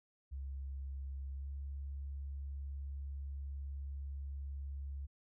sine tone with pitch glide, 68 to 69.47 Hz, C#2 to C#2, -33 to +4 cents, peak -40 dBFS, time 0.31-5.07 s, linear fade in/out 20 ms, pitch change +37 cents, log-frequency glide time 1.36-1.47 s, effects none

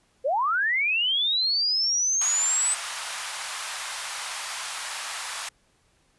sine linear sweep, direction up, 480 to 8150 Hz, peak -21 dBFS, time 0.24-2.75 s, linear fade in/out 20 ms
pink high-pass noise, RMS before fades -33 dBFS, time 2.21-5.49 s, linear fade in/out 5 ms, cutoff 860 Hz, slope 24 dB/octave
effects pink hiss -65 dBFS RMS until 6.18 s + resampled to 24000 Hz

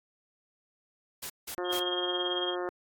white noise bursts, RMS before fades -38 dBFS, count 3, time 1.22-1.8 s, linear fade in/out 10 ms, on 80 ms, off 170 ms
harmonic tone, 178.8 Hz, F3, 41 cents sharp, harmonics 2 / 3 / 4 / 5 / 6 / 7 / 8 / 9 / 10, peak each -33 / -38 / -40 / -45 / -43 / -44 / -45 / -51 / -47 dBFS, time 1.58-2.69 s, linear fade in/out 0 ms
sine tone with tremolo, 3232 Hz, G#7, 48 cents flat, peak -28 dBFS, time 1.64-2.56 s, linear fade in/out 50 ms, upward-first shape triangle, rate 18 Hz, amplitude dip 75%
effects AAC 64 kbps

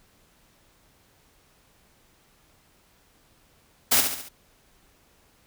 white noise with echo, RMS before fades -19 dBFS, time 3.91-4.01 s, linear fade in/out 10 ms, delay 70 ms, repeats 4, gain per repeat -6 dB, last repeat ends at 4.29 s, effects pink hiss -61 dBFS RMS until 5.46 s

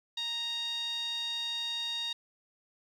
sawtooth tone with band-pass filter, 932.3 Hz, A#5, in tune, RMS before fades -35 dBFS, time 0.17-2.13 s, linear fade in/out 5 ms, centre 3800 Hz, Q 6.8, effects 11-bit

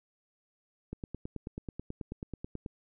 click train, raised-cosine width 3 ms, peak -25 dBFS, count 17, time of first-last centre 0.93-2.662 s, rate 9.24 Hz, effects none

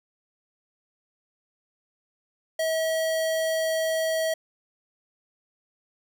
square tone, 643 Hz, E5, 43 cents flat, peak -24 dBFS, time 2.59-4.34 s, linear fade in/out 5 ms, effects none

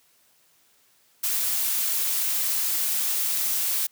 blue noise, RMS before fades -25 dBFS, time 1.23-3.87 s, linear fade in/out 10 ms, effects white hiss -62 dBFS RMS until 3.91 s + high-pass 80 Hz 12 dB/octave

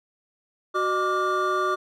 triangle tone cluster, 371.8 / 610 / 1173 / 1421 Hz, F#4 / D#5 / D6 / F6, +8 / -34 / -2 / +30 cents, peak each -25 / -29 / -22 / -29 dBFS, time 0.74-1.76 s, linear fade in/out 20 ms, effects none

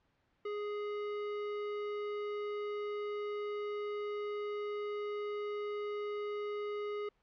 sine tone with hard clipping, 415.3 Hz, G#4, in tune, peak -38 dBFS, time 0.45-7.09 s, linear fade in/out 5 ms, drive 16 dB, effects pink hiss -75 dBFS RMS until 7.22 s + low-pass 3000 Hz 12 dB/octave

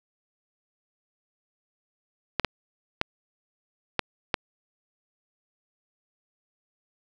clicks, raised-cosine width 0.3 ms, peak -6 dBFS, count 5, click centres 2.397 / 2.447 / 3.014 / 3.993 / 4.342 s, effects none

